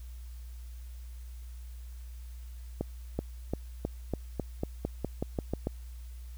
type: accelerating click train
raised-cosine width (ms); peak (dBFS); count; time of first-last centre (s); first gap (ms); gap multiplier
2; -17; 13; 2.81-5.671; 380; 0.91
effects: added 60 Hz sine -41 dBFS peak until 6.37 s + white hiss -61 dBFS RMS until 6.37 s